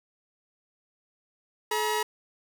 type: tone pair together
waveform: sawtooth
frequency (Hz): 428.3 / 956.5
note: A4 / A#5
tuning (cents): -47 / +44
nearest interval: octave + major second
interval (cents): 1391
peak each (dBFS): -25 / -24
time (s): 1.71-2.03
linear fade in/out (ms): 5
effects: none